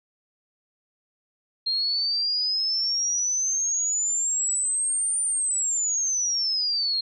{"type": "exponential two-way sweep", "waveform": "sine", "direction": "up then down", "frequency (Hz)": [4186, 9150, 4186], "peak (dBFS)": -22, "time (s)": [1.66, 7.01], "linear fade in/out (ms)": 10, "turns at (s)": 5.22, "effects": []}